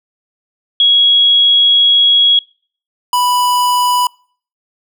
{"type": "tone pair in turn", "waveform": ["sine", "square"], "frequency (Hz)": [3322, 987.6], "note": ["G#7", "B5"], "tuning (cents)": [0, 0], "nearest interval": "octave + major sixth", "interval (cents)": 2100, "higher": "first", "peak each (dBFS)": [-6, -11], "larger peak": "first", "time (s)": [[0.8, 2.39], [3.13, 4.07]], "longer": "first", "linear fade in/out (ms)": 2, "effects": ["noise-tail reverb RT60 0.5 s tail -26 dB re dry"]}